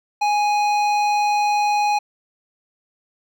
triangle tone with hard clipping, 830.6 Hz, G#5, in tune, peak -18 dBFS, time 0.21-1.99 s, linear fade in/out 10 ms, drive 16 dB, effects none

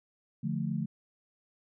sine chord, D minor, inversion none, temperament equal, 146.83 / 174.61 / 220 Hz, D3 / F3 / A3, 0 / 0 / 0 cents, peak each -34 dBFS, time 0.43-0.86 s, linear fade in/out 10 ms, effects none

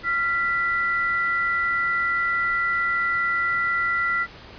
sine tone pair together, 1379 / 1975.1 Hz, F6 / B6, -22 / 0 cents, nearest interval tritone, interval 622 cents, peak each -23 dBFS, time 0.03-4.27 s, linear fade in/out 50 ms, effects pink hiss -43 dBFS RMS until 4.58 s + resampled to 11025 Hz

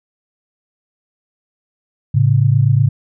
sine tone pair together, 110 / 138.27 Hz, A2 / C#3, 0 / -4 cents, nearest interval major third, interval 396 cents, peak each -12 dBFS, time 2.14-2.89 s, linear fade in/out 10 ms, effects none

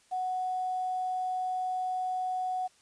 sine tone with quantisation, 740 Hz, F#5, in tune, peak -29 dBFS, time 0.11-2.68 s, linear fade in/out 20 ms, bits 9, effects white hiss -64 dBFS RMS until 2.81 s + resampled to 22050 Hz

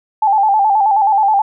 sine tone with vibrato, 829 Hz, G#5, 3 cents flat, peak -9 dBFS, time 0.22-1.42 s, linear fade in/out 5 ms, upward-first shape square, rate 9.4 Hz, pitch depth 76 cents each way, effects none

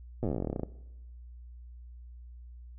slowing click train, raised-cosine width 2 ms, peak -19 dBFS, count 22, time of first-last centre 0.23-0.633 s, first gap 8 ms, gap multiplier 1.08, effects noise-tail reverb RT60 1.0 s tail -19 dB re dry + added 60 Hz sine -45 dBFS peak until 2.78 s

